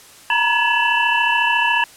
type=tone cluster; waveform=sine; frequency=927 / 961 / 1699 / 2679 / 2973 Hz; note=A#5 / B5 / G#6 / E7 / F#7; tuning=-10 / -48 / +39 / +27 / +8 cents; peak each=-21 / -21 / -19 / -20 / -25 dBFS; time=0.3-1.84 s; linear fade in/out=2 ms; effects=white hiss -44 dBFS RMS until 1.96 s + low-pass 11000 Hz 12 dB/octave